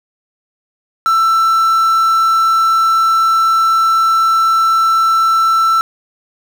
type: tone with quantisation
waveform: triangle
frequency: 1332 Hz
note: E6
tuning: 18 cents sharp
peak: -7 dBFS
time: 1.06-5.81 s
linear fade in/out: 0 ms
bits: 5
effects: none